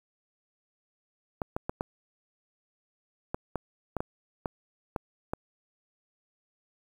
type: clicks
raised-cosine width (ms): 1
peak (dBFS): -16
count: 11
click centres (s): 1.418 / 1.565 / 1.695 / 1.809 / 3.345 / 3.557 / 3.967 / 4.005 / 4.458 / 4.962 / 5.335
effects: 8-bit